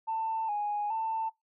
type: tone with vibrato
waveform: sine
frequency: 860 Hz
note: A5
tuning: 40 cents flat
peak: -28 dBFS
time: 0.07-1.3 s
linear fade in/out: 20 ms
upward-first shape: square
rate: 1.2 Hz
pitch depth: 63 cents each way
effects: noise-tail reverb RT60 0.2 s tail -21 dB re dry + tanh soft clip ceiling -24 dBFS